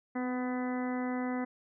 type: harmonic tone with a mistuned harmonic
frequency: 250.3 Hz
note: B3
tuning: 23 cents sharp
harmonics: 1 / 2 / 3 / 4 / 5 / 6 / 7 / 8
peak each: -32 / -40 / -41 / -45 / -47 / -49 / -49 / -46 dBFS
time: 0.15-1.45 s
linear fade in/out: 10 ms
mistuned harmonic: 1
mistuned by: +19 cents
effects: none